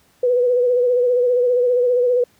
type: tone with vibrato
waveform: sine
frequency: 493 Hz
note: B4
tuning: 3 cents flat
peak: -13 dBFS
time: 0.23-2.24 s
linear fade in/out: 5 ms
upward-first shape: sine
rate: 15 Hz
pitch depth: 42 cents each way
effects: pink hiss -57 dBFS RMS until 2.39 s + high-pass 60 Hz 12 dB/octave